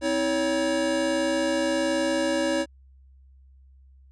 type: tone cluster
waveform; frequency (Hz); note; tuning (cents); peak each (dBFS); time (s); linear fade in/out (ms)
square; 260.4 / 321.7 / 561; C4 / E4 / C#5; -8 / -42 / +21; -32 / -27 / -26; 0.01-2.66; 50
effects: added 66 Hz sine -50 dBFS peak until 4.11 s + resampled to 22050 Hz